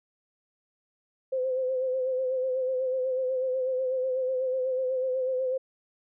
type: tone with vibrato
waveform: sine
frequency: 516 Hz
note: C5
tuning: 24 cents flat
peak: -25 dBFS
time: 1.32-5.58 s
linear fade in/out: 10 ms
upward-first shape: sine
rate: 8.1 Hz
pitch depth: 40 cents each way
effects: none